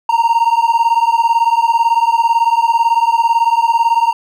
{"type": "beating tone pair", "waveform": "triangle", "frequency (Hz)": [917, 935], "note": ["A#5", "A#5"], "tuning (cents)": [-29, 5], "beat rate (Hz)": 18, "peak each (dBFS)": -11, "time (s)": [0.09, 4.13], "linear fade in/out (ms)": 5, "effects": []}